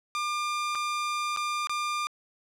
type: tone with dropouts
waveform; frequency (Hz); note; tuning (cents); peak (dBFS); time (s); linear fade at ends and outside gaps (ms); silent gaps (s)
sawtooth; 1200; D6; +37; -24; 0.15-2.07; 0; 0.75-0.754 / 1.363-1.372 / 1.671-1.695
effects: low-pass 8000 Hz 12 dB/octave